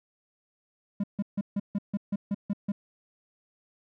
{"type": "tone bursts", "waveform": "triangle", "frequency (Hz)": 201.5, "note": "G3", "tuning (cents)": 48, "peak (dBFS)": -23, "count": 10, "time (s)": [1, 2.72], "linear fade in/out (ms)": 5, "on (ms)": 37, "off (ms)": 150, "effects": []}